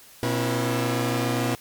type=tone cluster; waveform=sawtooth; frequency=120.8 / 241.5 / 268.4 / 332.4 Hz; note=B2 / B3 / C4 / E4; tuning=-38 / -39 / +44 / +15 cents; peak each=-22 / -22 / -25 / -26 dBFS; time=0.23-1.55 s; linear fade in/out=0 ms; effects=white hiss -49 dBFS RMS until 1.6 s + MP3 96 kbps